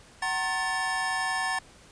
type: tone cluster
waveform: square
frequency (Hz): 754 / 924 / 1075 / 1755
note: F#5 / A#5 / C6 / A6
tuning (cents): +32 / -16 / +47 / -5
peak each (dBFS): -33 / -36 / -36 / -30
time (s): 0.22-1.59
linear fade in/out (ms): 5
effects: pink hiss -53 dBFS RMS until 1.91 s + resampled to 22050 Hz